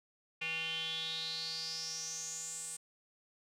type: tone with band-pass filter sweep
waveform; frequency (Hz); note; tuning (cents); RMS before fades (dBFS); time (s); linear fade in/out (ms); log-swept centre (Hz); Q
square; 162.3; E3; -27; -40; 0.41-2.77; 10; 2600 to 8500; 7.9
effects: none